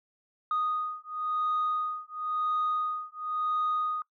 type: beating tone pair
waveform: sine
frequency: 1240 / 1240.96 Hz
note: D#6 / D#6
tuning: -6 / -5 cents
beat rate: 0.96 Hz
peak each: -30 dBFS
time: 0.51-4.02 s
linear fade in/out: 2 ms
effects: noise-tail reverb RT60 0.1 s tail -21 dB re dry + tanh soft clip ceiling -22 dBFS